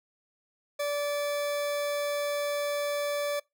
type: tone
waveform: 40% pulse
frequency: 580 Hz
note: D5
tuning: 22 cents flat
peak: -27 dBFS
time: 0.79-3.4 s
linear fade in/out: 10 ms
effects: noise-tail reverb RT60 0.2 s tail -24 dB re dry